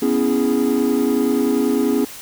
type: chord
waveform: triangle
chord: C# minor seventh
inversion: third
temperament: equal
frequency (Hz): 246.9 / 277.2 / 329.6 / 415.3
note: B3 / C#4 / E4 / G#4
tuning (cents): 0 / 0 / 0 / 0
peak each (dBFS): -17 / -17 / -21 / -18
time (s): 0.02-2.05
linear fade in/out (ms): 5
effects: tanh soft clip ceiling -7 dBFS + white hiss -36 dBFS RMS until 2.21 s